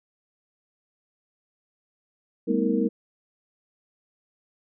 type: tone cluster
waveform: sine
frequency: 200.5 / 225.6 / 251.5 / 318.3 / 463.5 Hz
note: G3 / A3 / B3 / D#4 / A#4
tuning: +39 / +44 / +32 / +39 / -10 cents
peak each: -27 dBFS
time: 2.47-2.89 s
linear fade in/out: 20 ms
effects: none